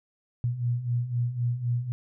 sine beating tone pair, 118.2 / 122.1 Hz, A#2 / B2, +24 / -19 cents, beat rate 3.9 Hz, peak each -31 / -26 dBFS, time 0.44-1.92 s, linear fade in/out 0 ms, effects none

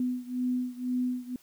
sine beating tone pair, 249.5 / 251.5 Hz, B3 / B3, +18 / +32 cents, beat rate 2 Hz, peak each -30 / -32 dBFS, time 0-1.36 s, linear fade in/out 2 ms, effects white hiss -61 dBFS RMS until 1.42 s

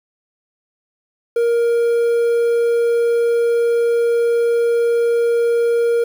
triangle tone, 469.2 Hz, A#4, 11 cents sharp, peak -11 dBFS, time 1.36-6.04 s, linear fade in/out 5 ms, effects 7-bit

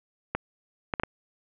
clicks, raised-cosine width 0.5 ms, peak -11 dBFS, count 4, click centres 0.35 / 0.938 / 0.998 / 1.035 s, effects resampled to 8000 Hz + 7-bit

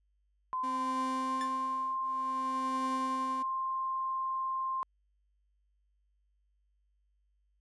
sine tone with pitch glide, 1028 to 1053.9 Hz, C6 to C6, -31 to +12 cents, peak -31 dBFS, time 0.53-4.83 s, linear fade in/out 0 ms, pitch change +43 cents, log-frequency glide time 0.81-1.42 s
40% pulse tone with tremolo, 260.8 Hz, C4, 5 cents flat, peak -34 dBFS, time 0.63-3.43 s, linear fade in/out 10 ms, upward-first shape triangle, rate 0.55 Hz, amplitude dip 100%
sawtooth tone with exponential decay, 1760 Hz, A6, in tune, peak -34 dBFS, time 1.41-1.54 s, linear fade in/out 0 ms, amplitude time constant 27 ms
effects added 50 Hz sine -70 dBFS peak until 7.6 s + resampled to 24000 Hz

